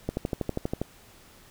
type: click train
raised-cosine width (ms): 2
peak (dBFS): -14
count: 10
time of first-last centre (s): 0.09-0.816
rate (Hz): 12.4
effects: pink hiss -54 dBFS RMS until 1.5 s